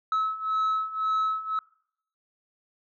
sine beating tone pair, 1293 / 1294.9 Hz, E6 / E6, -34 / -31 cents, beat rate 1.9 Hz, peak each -27 / -24 dBFS, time 0.12-1.59 s, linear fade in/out 2 ms, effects noise-tail reverb RT60 0.7 s tail -25 dB re dry + tanh soft clip ceiling -21 dBFS

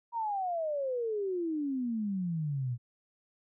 sine exponential sweep, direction down, 957 to 117 Hz, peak -30 dBFS, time 0.12-2.78 s, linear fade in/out 50 ms, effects none

